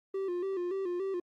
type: tone with vibrato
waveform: triangle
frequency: 370 Hz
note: F#4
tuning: in tune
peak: -29 dBFS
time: 0.14-1.2 s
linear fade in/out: 5 ms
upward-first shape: square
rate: 3.5 Hz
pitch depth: 80 cents each way
effects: Opus 32 kbps